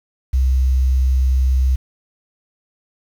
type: tone with quantisation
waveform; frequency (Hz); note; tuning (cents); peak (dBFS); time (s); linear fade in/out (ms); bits
sine; 64.8; C2; -16; -12; 0.33-1.76; 10; 7
effects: none